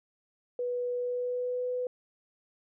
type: tone with pitch glide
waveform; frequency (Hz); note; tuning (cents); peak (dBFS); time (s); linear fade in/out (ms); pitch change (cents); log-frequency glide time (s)
sine; 490.6 to 498.6; B4 to B4; -12 to +16; -29; 0.59-1.87; 2; +28; 0.94-1.71
effects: none